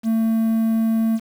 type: tone with quantisation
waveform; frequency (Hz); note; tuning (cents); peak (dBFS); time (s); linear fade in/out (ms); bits
triangle; 224; A3; +31; -14; 0.03-1.2; 50; 7
effects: none